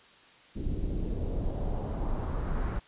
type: noise with low-pass filter sweep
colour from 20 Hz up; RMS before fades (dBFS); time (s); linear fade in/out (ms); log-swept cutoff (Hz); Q
brown; -31; 0.55-2.8; 20; 290 to 1700; 1.5
effects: white hiss -56 dBFS RMS until 2.87 s + resampled to 8000 Hz